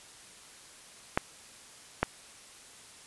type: clicks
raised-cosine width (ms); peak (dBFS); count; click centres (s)
0.5; -9; 2; 1.175 / 2.03
effects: white hiss -52 dBFS RMS until 3.06 s + resampled to 24000 Hz